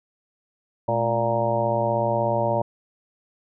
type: harmonic tone with a mistuned harmonic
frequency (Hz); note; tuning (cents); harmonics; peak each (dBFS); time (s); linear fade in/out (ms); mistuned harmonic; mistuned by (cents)
116.54; A#2; 0; 1 / 2 / 3 / 4 / 5 / 6 / 7 / 8; -28 / -32 / -32 / -33 / -23 / -29 / -32 / -27; 0.88-2.62; 5; 2; -120
effects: none